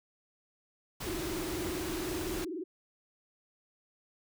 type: noise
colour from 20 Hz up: pink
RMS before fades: -39 dBFS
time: 1-2.45 s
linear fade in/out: 10 ms
type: tone with vibrato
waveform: sine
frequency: 340 Hz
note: F4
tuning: 46 cents flat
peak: -35 dBFS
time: 1.06-2.64 s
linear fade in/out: 10 ms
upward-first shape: triangle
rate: 20 Hz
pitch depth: 250 cents each way
type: clicks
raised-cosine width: 2 ms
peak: -37 / -34 dBFS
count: 2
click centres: 1.096 / 2.341 s
effects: none